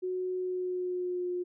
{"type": "tone with pitch glide", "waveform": "sine", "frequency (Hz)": [367.7, 357.4], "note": ["F#4", "F4"], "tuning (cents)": [-11, 40], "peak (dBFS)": -30, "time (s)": [0.02, 1.44], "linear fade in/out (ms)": 20, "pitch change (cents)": -49, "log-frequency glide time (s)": [0.37, 1.3], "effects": []}